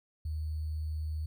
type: tone with sample-and-hold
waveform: sine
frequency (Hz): 77.6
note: D#2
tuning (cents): -4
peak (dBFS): -32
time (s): 0.25-1.26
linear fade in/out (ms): 5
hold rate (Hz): 4410
effects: none